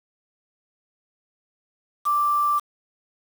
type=tone with quantisation; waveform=sine; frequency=1174.7 Hz; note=D6; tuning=in tune; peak=-18 dBFS; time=2.05-2.6 s; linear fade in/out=20 ms; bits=6; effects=none